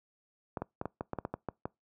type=clicks; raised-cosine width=1 ms; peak=-20 dBFS; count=11; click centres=0.572 / 0.62 / 0.814 / 0.856 / 1.009 / 1.133 / 1.187 / 1.251 / 1.34 / 1.487 / 1.655 s; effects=noise-tail reverb RT60 0.2 s tail -25 dB re dry + high-pass 80 Hz 12 dB/octave